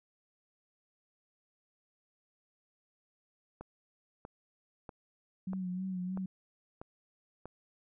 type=click train; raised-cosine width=1 ms; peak=-30 dBFS; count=7; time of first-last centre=3.61-7.456 s; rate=1.56 Hz
type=tone with vibrato; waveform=sine; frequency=185 Hz; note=F#3; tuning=in tune; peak=-34 dBFS; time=5.47-6.26 s; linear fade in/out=5 ms; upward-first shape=sine; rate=3.2 Hz; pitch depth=47 cents each way
effects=none